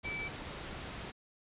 sine tone in noise, 2310 Hz, D7, 29 cents flat, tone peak -37 dBFS, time 0.04-0.29 s, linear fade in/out 20 ms, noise pink, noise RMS -43 dBFS, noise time 0.03-1.12 s, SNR +3 dB, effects resampled to 8000 Hz

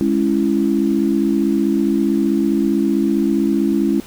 sine chord, C# minor, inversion second, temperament just, 207.9 / 277.2 / 332.6 Hz, G#3 / C#4 / E4, +2 / 0 / +16 cents, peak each -18 dBFS, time 0.01-4 s, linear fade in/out 0 ms, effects pink hiss -40 dBFS RMS until 4.06 s

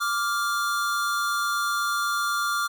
square tone pair together, 1171.9 / 1400 Hz, D6 / F6, -4 / +4 cents, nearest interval minor third, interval 308 cents, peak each -27 dBFS, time 0-2.68 s, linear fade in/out 20 ms, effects none

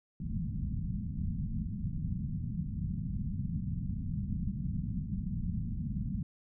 white low-pass noise, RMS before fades -35 dBFS, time 0.2-6.23 s, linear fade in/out 2 ms, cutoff 210 Hz, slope 48 dB/octave, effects none

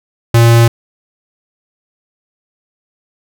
square tone, 116.6 Hz, A#2, 1 cent sharp, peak -5 dBFS, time 0.34-0.68 s, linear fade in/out 5 ms, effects none

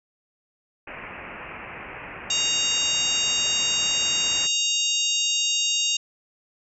white low-pass noise, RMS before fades -38 dBFS, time 0.87-4.47 s, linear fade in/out 5 ms, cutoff 2700 Hz, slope 96 dB/octave
harmonic tone, 934 Hz, A#5, 3 cents sharp, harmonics 3 / 4 / 5 / 6 / 7 / 8, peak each -25 / -26 / -33 / -33 / -28 / -30 dBFS, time 2.3-5.97 s, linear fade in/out 5 ms
effects none

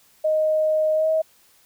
sine tone with pitch glide, 622.3 to 635.4 Hz, D#5 to D#5, 0 to +36 cents, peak -17 dBFS, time 0.24-1.22 s, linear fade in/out 10 ms, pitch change +36 cents, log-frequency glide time 0.94-1.09 s, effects white hiss -57 dBFS RMS until 1.65 s

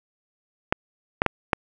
clicks, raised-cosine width 0.5 ms, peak -3 dBFS, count 4, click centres 0.725 / 1.219 / 1.263 / 1.532 s, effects none

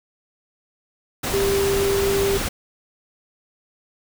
sine tone in noise, 395.3 Hz, G4, 15 cents sharp, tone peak -18 dBFS, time 1.33-2.38 s, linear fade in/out 10 ms, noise pink, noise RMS -25 dBFS, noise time 1.23-2.49 s, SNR +4 dB, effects none

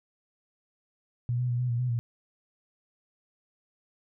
sine tone with pitch steps, 121.1 / 124.5 / 121.1 / 124.9 / 118.8 / 125.4 / 118.1 Hz, B2 / B2 / B2 / B2 / A#2 / B2 / A#2, -34 / +14 / -34 / +20 / +33 / +27 / +23 cents, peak -25 dBFS, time 1.29-1.99 s, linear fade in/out 0 ms, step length 100 ms, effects none

